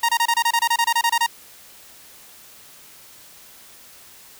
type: tone bursts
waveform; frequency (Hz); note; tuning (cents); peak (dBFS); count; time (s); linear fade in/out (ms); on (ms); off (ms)
sawtooth; 933; A#5; +1; -12; 15; 0.03-1.264; 5; 58; 26
effects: white hiss -46 dBFS RMS until 4.39 s